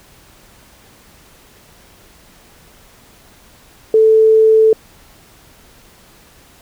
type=tone; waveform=sine; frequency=440 Hz; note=A4; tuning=in tune; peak=-6 dBFS; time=3.94-4.73 s; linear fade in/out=2 ms; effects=pink hiss -46 dBFS RMS until 6.61 s